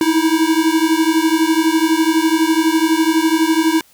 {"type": "beating tone pair", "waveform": "square", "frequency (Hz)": [315.8, 327.8], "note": ["D#4", "E4"], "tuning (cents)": [26, -10], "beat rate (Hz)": 12, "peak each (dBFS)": -16, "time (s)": [0.01, 3.81], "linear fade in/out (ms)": 2, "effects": ["white hiss -51 dBFS RMS until 3.93 s"]}